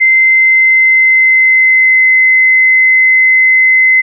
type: tone with pitch glide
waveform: sine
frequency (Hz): 2075 to 2050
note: C7 to C7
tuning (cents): -15 to -36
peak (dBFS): -4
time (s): 0-4.02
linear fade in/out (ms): 20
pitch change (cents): -21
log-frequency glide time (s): 0.1-2.06
effects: none